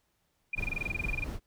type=tone bursts; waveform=sine; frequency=2420 Hz; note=D#7; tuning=49 cents flat; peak=-29 dBFS; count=16; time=0.53-1.242 s; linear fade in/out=5 ms; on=22 ms; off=24 ms
type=noise with tremolo; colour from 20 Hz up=brown; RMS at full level=-35 dBFS; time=0.55-1.4 s; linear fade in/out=50 ms; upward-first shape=sine; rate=4.3 Hz; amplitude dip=30%
effects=pink hiss -75 dBFS RMS until 1.46 s